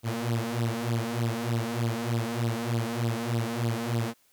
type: tone with flanger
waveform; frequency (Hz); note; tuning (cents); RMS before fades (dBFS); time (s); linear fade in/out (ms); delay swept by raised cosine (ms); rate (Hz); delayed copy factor
sawtooth; 116.6; A#2; +1; -29; 0.03-4.14; 50; 0.22 to 4.72; 3.3; +0.8
effects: white hiss -65 dBFS RMS until 4.32 s